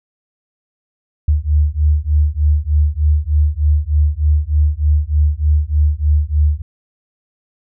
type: beating tone pair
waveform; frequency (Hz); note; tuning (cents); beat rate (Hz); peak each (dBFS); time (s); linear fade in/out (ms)
sine; 73.42 / 76.72; D2 / D#2; 0 / -24; 3.3; -14; 1.28-6.62; 5
effects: none